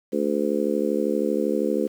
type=harmonic tone; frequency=72.7 Hz; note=D2; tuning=17 cents flat; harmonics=3 / 4 / 5 / 6 / 7; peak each=-27 / -27 / -27 / -27 / -27 dBFS; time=0.12-1.88 s; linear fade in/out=20 ms; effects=8-bit

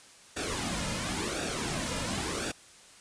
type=noise with flanger; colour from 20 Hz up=pink; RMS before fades=-33 dBFS; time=0.36-2.52 s; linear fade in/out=10 ms; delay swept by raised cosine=0.96 to 2.66 ms; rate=0.94 Hz; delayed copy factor=-0.65; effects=white hiss -54 dBFS RMS until 3 s + resampled to 22050 Hz

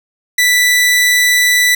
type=tone; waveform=sawtooth; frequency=1975.5 Hz; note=B6; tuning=in tune; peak=-5 dBFS; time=0.38-1.75 s; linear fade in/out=5 ms; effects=none

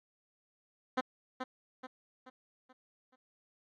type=tone with echo; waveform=10% pulse; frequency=256.8 Hz; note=C4; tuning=32 cents flat; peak=-20 dBFS; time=0.97-1.01 s; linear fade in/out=10 ms; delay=430 ms; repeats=5; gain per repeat=-7 dB; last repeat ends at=3.16 s; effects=low-pass 3000 Hz 12 dB/octave + AAC 64 kbps

